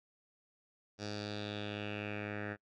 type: tone with low-pass filter sweep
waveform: 10% pulse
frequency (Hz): 103.9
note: G#2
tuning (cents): +1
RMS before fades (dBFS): -41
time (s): 0.98-2.57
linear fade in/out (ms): 50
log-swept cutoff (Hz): 5300 to 1800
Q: 4
effects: noise-tail reverb RT60 0.1 s tail -26 dB re dry